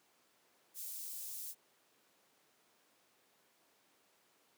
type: high-pass noise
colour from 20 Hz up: white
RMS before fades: -45 dBFS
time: 0.74-1.55 s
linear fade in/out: 50 ms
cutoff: 6800 Hz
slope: 12 dB/octave
effects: pink hiss -71 dBFS RMS until 4.57 s + high-pass 300 Hz 12 dB/octave